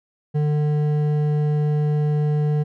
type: tone with hard clipping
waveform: triangle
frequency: 149.4 Hz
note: D3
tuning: 30 cents sharp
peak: -19 dBFS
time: 0.34-2.64 s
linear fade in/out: 20 ms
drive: 12 dB
effects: none